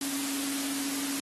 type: tone in noise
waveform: sine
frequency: 276.8 Hz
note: C#4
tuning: 2 cents flat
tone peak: -33 dBFS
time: 0.01-1.2 s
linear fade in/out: 2 ms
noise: white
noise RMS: -34 dBFS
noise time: 0.01-1.2 s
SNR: -2 dB
effects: high-pass 150 Hz 12 dB/octave + AAC 32 kbps